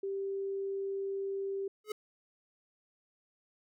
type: tone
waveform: sine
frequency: 392 Hz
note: G4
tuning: in tune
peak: -33 dBFS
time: 0.03-1.68 s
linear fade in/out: 5 ms
type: tone with exponential growth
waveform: square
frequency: 425.2 Hz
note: G#4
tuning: 41 cents sharp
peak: -32 dBFS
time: 1.84-1.92 s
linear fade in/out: 5 ms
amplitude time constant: 17 ms
effects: none